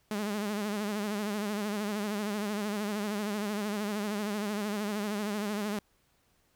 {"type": "tone with vibrato", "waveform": "sawtooth", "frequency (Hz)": 207.7, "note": "G#3", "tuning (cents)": 0, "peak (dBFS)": -27, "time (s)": [0.11, 5.79], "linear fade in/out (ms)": 2, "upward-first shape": "sine", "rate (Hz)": 13, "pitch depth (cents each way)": 68, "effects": ["pink hiss -70 dBFS RMS until 6.55 s"]}